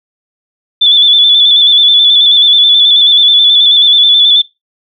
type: tone with vibrato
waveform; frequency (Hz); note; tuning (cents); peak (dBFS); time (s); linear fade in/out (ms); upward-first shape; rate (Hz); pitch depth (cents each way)
sine; 3482; A7; -19; -3; 0.81-4.42; 10; square; 9.3; 33
effects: noise-tail reverb RT60 0.2 s tail -19 dB re dry